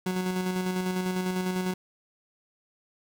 30% pulse tone with tremolo, 184 Hz, F#3, 9 cents flat, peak -23 dBFS, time 0.06-1.74 s, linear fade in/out 5 ms, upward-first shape square, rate 10 Hz, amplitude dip 35%, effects none

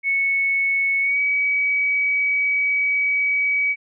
sine tone with pitch glide, 2209 to 2272 Hz, C#7 to C#7, -7 to +42 cents, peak -17 dBFS, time 0.03-3.76 s, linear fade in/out 50 ms, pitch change +49 cents, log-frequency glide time 1.01-1.19 s, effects none

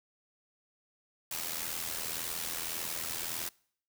white noise with amplitude modulation, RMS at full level -34 dBFS, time 1.31-3.49 s, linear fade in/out 5 ms, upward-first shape sine, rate 81.8 Hz, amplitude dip 65%, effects noise-tail reverb RT60 0.6 s tail -25 dB re dry

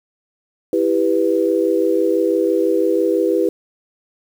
sine chord, E minor, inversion none, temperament just, 329.6 / 395.6 / 494.4 Hz, E4 / G4 / B4, 0 / +16 / +2 cents, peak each -18 dBFS, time 0.73-3.49 s, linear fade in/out 2 ms, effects 7-bit

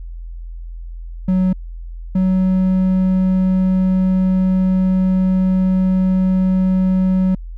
triangle tone pair in turn, 185.6 / 186.78 Hz, F#3 / F#3, +6 / +17 cents, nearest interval unison, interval 11 cents, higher second, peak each -10 dBFS, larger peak neither, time 1.28-1.53 / 2.15-7.35 s, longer second, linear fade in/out 5 ms, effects added 42 Hz sine -27 dBFS peak until 7.57 s

